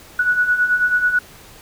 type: beating tone pair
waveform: sine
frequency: 1464 / 1473.2 Hz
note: F#6 / F#6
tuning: -19 / -8 cents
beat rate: 9.2 Hz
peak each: -21 / -15 dBFS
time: 0.19-1.19 s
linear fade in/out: 5 ms
effects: pink hiss -43 dBFS RMS until 1.61 s